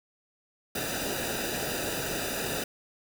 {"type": "noise with comb filter", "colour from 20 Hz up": "pink", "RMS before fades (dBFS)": -32, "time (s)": [0.75, 2.64], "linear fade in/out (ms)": 5, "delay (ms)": 0.92, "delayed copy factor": -0.8, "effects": []}